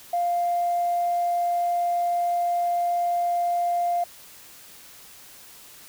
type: tone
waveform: sine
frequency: 698.5 Hz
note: F5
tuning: in tune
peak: -20 dBFS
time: 0.13-4.04 s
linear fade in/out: 5 ms
effects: tanh soft clip ceiling -16 dBFS + white hiss -47 dBFS RMS until 5.88 s